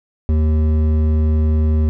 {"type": "tone with hard clipping", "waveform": "sine", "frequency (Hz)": 77.6, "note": "D#2", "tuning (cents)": -4, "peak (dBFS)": -14, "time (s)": [0.29, 1.89], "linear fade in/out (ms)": 0, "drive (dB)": 10, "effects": []}